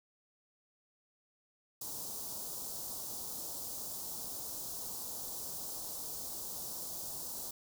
white band-stop noise, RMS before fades -42 dBFS, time 1.81-7.51 s, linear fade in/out 5 ms, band 1000 to 4600 Hz, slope 24 dB/octave, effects none

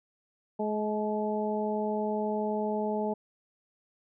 harmonic tone with a mistuned harmonic, 212 Hz, G#3, 36 cents sharp, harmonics 1 / 2 / 3 / 4, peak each -32 / -32 / -34 / -35 dBFS, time 0.59-3.14 s, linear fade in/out 10 ms, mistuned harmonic 4, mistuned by +19 cents, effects none

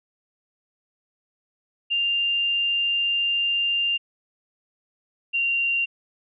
sine tone pair in turn, 2794 / 2768 Hz, F7 / F7, 0 / -16 cents, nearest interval unison, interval 16 cents, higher first, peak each -20 dBFS, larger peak neither, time 1.9-3.98 / 5.33-5.86 s, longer first, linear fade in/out 20 ms, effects none

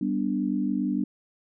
sine chord, G major, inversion none, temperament equal, 196 / 246.9 / 293.7 Hz, G3 / B3 / D4, 0 / 0 / 0 cents, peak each -28 dBFS, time 0.01-1.04 s, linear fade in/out 5 ms, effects none

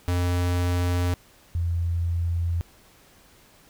square / sine tone pair in turn, 88.6 / 85.25 Hz, F2 / F2, +25 / -41 cents, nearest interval minor second, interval 66 cents, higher first, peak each -22 dBFS, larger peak neither, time 0.08-1.14 / 1.55-2.61 s, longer neither, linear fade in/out 0 ms, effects pink hiss -55 dBFS RMS until 3.69 s

